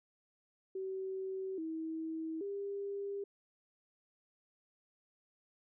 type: tone with pitch steps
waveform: sine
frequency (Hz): 380.9 / 321.3 / 400.1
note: G4 / E4 / G4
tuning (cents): -50 / -44 / +35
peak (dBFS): -37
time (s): 0.75-3.24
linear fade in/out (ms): 5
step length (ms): 830
effects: none